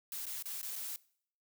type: noise with dropouts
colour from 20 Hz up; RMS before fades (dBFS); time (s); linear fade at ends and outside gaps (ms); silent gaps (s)
blue; -41; 0.12-0.96; 1; 0.256-0.266 / 0.425-0.456 / 0.615-0.629 / 0.757-0.761
effects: noise-tail reverb RT60 0.6 s tail -22 dB re dry